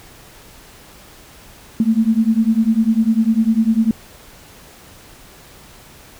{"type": "beating tone pair", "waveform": "sine", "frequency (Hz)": [218.6, 228.6], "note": ["A3", "A#3"], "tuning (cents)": [-11, -34], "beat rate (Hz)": 10, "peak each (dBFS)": -15, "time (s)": [1.8, 3.91], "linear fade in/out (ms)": 2, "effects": ["pink hiss -43 dBFS RMS until 6.19 s"]}